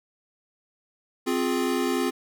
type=chord; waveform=square; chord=F minor; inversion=second; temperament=equal with one note detuned; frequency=261.6 / 351.9 / 415.3 Hz; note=C4 / F4 / Ab4; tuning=0 / +13 / 0 cents; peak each=-27 / -28 / -30 dBFS; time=1.26-2.11 s; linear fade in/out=20 ms; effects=none